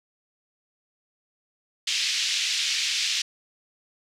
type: band-pass noise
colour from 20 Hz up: pink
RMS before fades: -26 dBFS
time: 1.87-3.22 s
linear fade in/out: 5 ms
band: 2500 to 6200 Hz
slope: 24 dB/octave
effects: none